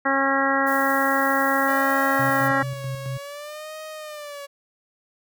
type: harmonic tone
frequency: 272.5 Hz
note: C#4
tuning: 29 cents flat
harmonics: 1 / 2 / 3 / 4 / 5 / 6 / 7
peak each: -26 / -26 / -26 / -26 / -26 / -26 / -26 dBFS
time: 0.05-2.63 s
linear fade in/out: 10 ms
type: noise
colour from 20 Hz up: violet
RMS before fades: -36 dBFS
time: 0.66-2.49 s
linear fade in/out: 20 ms
type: tone with vibrato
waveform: sawtooth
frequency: 586 Hz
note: D5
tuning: 4 cents flat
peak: -30 dBFS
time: 1.67-4.47 s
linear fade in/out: 20 ms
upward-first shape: sine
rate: 0.58 Hz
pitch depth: 110 cents each way
type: tone with tremolo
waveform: sine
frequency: 130.81 Hz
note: C3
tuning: in tune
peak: -26 dBFS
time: 2.19-3.18 s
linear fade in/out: 5 ms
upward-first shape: square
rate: 4.6 Hz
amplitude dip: 55%
effects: none